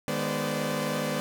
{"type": "tone cluster", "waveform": "sawtooth", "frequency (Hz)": [153.8, 206, 245.3, 514, 583], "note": ["D#3", "G#3", "B3", "C5", "D5"], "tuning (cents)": [-20, -14, -12, -31, -13], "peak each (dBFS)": -30, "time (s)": [0.08, 1.2], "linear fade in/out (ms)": 0, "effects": []}